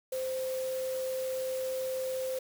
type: tone in noise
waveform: sine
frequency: 520 Hz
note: C5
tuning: 11 cents flat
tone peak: -31 dBFS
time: 0.12-2.39 s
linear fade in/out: 5 ms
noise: white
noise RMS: -45 dBFS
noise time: 0.12-2.39 s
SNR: +11 dB
effects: none